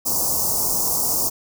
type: band-stop noise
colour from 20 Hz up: white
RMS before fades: -21 dBFS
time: 0.05-1.3 s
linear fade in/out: 20 ms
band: 1100 to 5100 Hz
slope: 48 dB/octave
effects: none